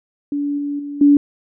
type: tone with level steps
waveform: sine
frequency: 287.4 Hz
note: D4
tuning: 37 cents flat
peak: -18 / -20 / -25 / -7 dBFS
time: 0.32-1.17 s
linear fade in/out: 2 ms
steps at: 0.58 / 0.79 / 1.01 s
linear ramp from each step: 5 ms
effects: none